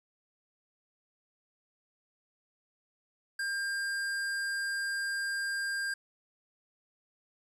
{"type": "tone", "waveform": "square", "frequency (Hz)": 1600, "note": "G6", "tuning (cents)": 35, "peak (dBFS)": -32, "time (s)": [3.39, 5.94], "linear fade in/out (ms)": 5, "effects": ["low-pass 12000 Hz 12 dB/octave", "11-bit"]}